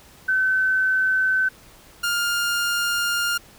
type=tone pair in turn; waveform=sine / sawtooth; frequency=1526 / 1406.9 Hz; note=G6 / F6; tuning=-47 / +12 cents; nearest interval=minor second; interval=141 cents; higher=first; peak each=-17 dBFS; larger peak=neither; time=0.28-1.49 / 2.03-3.38 s; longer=second; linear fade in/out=10 ms; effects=pink hiss -49 dBFS RMS until 3.58 s